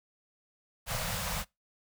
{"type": "band-stop noise", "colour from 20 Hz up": "pink", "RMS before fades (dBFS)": -34, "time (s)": [0.86, 1.45], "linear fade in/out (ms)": 50, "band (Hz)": [210, 480], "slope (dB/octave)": 96, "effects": ["noise-tail reverb RT60 0.2 s tail -23 dB re dry"]}